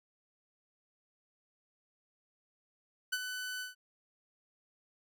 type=tone with ADSR envelope; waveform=sawtooth; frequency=1500 Hz; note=F#6; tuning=23 cents sharp; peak=-26 dBFS; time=3.12-3.75 s; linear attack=12 ms; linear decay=44 ms; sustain=-8 dB; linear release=140 ms; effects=none